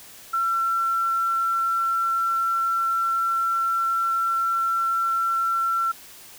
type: tone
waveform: sine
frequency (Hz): 1352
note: E6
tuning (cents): +43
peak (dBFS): -20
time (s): 0.33-5.92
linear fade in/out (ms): 10
effects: white hiss -45 dBFS RMS until 6.38 s